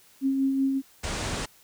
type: tone with tremolo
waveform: sine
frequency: 270 Hz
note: C#4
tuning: 45 cents flat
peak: -20 dBFS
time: 0.21-0.82 s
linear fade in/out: 50 ms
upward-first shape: sine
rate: 5.3 Hz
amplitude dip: 35%
type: low-pass noise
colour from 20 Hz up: pink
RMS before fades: -31 dBFS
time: 1.03-1.46 s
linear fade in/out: 10 ms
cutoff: 9200 Hz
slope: 48 dB/octave
effects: white hiss -57 dBFS RMS until 1.63 s